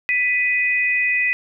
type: tone pair together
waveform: sine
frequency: 1984 / 2500 Hz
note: B6 / D#7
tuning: +7 / +8 cents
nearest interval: major third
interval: 401 cents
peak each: -19 dBFS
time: 0.09-1.33 s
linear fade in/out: 0 ms
effects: none